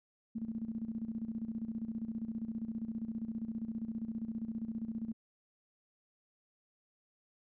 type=tone with tremolo; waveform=sine; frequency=225 Hz; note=A3; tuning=39 cents sharp; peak=-34 dBFS; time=0.35-5.13 s; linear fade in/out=10 ms; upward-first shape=square; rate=15 Hz; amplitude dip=70%; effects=none